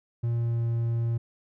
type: tone with pitch glide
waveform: triangle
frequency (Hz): 117.5 to 116.35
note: A#2 to A#2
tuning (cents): +14 to -3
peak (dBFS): -22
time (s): 0.23-1.18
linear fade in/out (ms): 10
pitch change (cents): -17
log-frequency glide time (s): 0.33-0.66
effects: none